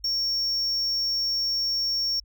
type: tone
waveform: triangle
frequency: 5500 Hz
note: F8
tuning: 27 cents flat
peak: -22 dBFS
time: 0.04-2.2 s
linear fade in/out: 5 ms
effects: added 50 Hz sine -49 dBFS peak until 2.24 s